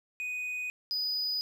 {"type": "tone pair in turn", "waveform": "triangle", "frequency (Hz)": [2489, 4965], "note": ["D#7", "D#8"], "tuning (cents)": [0, -5], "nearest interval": "octave", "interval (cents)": 1195, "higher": "second", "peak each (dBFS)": [-31, -28], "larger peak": "second", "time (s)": [[0.2, 0.7], [0.91, 1.41]], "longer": "neither", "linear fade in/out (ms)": 0, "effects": []}